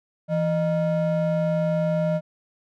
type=ring-modulated tone; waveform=triangle; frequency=390 Hz; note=G4; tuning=9 cents flat; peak=-15 dBFS; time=0.28-2.21 s; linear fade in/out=50 ms; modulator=224 Hz; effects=none